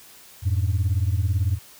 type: beating tone pair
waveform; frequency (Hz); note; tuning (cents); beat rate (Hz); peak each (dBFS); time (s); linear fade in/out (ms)
sine; 87.31 / 105.31; F2 / G#2; 0 / +25; 18; -20 / -21; 0.42-1.59; 50
effects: tanh soft clip ceiling -15 dBFS + white hiss -48 dBFS RMS until 1.79 s